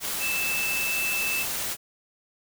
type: tone in noise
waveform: sine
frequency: 2637 Hz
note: E7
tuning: in tune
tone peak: -26 dBFS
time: 0.19-1.46 s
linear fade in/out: 50 ms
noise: white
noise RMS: -30 dBFS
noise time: 0-1.77 s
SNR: +1 dB
effects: none